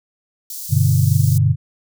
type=high-pass noise; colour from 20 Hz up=white; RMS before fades=-30 dBFS; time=0.5-1.38 s; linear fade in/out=2 ms; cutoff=4900 Hz; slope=24 dB/octave
type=chord; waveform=sine; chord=G major; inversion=none; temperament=equal; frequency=98 / 123.47 / 146.83 Hz; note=G2 / B2 / D3; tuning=0 / 0 / 0 cents; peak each=-16 dBFS; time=0.69-1.56 s; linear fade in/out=50 ms
effects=none